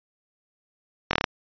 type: slowing click train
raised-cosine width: 0.3 ms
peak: -4 dBFS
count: 6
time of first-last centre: 1.11-1.242 s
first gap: 22 ms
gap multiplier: 1.09
effects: resampled to 11025 Hz